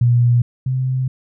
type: tone pair in turn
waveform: sine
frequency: 120.6 / 129.65 Hz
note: B2 / C3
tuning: -41 / -15 cents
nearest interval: minor second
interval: 126 cents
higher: second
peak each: -10 / -16 dBFS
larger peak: first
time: 0.01-0.42 / 0.66-1.08 s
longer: second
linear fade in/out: 5 ms
effects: none